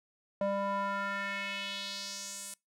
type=tone with band-pass filter sweep; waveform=square; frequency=198.6 Hz; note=G3; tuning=23 cents sharp; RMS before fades=-36 dBFS; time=0.41-2.54 s; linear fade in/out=2 ms; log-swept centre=630 to 9300 Hz; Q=2.5; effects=noise-tail reverb RT60 0.2 s tail -25 dB re dry